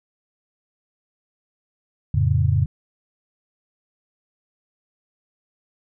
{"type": "chord", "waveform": "sine", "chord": "F augmented", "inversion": "none", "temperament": "equal", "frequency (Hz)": [87.31, 110, 138.59], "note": ["F2", "A2", "C#3"], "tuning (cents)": [0, 0, 0], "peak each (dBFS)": -20, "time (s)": [2.14, 2.66], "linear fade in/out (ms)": 5, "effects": []}